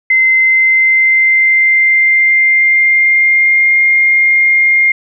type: tone with pitch glide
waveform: sine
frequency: 2067 to 2121 Hz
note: C7 to C7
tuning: -22 to +23 cents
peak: -6 dBFS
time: 0.1-4.92 s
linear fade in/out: 5 ms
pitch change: +45 cents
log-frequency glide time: 0.38-3.79 s
effects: none